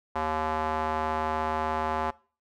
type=tone with band-pass filter; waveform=square; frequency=78.4 Hz; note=D#2; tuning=14 cents sharp; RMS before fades=-29 dBFS; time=0.15-2.11 s; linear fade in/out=10 ms; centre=930 Hz; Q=2.2; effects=noise-tail reverb RT60 0.4 s tail -22 dB re dry